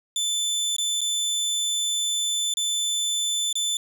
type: tone with dropouts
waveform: 25% pulse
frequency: 3520 Hz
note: A7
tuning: in tune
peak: -19 dBFS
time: 0.16-3.77 s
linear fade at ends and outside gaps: 2 ms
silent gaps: 0.765-0.783 / 1.008-1.014 / 2.539-2.57 / 3.528-3.554 s
effects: none